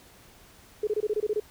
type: tone bursts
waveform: sine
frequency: 423.4 Hz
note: G#4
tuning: 33 cents sharp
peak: -23 dBFS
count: 9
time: 0.83-1.4 s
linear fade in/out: 5 ms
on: 42 ms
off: 24 ms
effects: pink hiss -54 dBFS RMS until 1.5 s